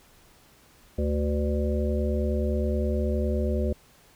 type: harmonic tone with a mistuned harmonic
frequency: 74 Hz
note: D2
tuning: 14 cents sharp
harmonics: 1 / 3 / 5 / 7 / 8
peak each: -25 / -30 / -32 / -33 / -34 dBFS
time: 0.98-3.73 s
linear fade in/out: 5 ms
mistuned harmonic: 7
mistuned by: -53 cents
effects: pink hiss -57 dBFS RMS until 4.15 s